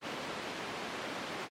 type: band-pass noise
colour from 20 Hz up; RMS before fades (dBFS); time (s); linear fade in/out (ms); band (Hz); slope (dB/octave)
pink; -40; 0.01-1.49; 50; 250 to 3500; 12
effects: MP3 64 kbps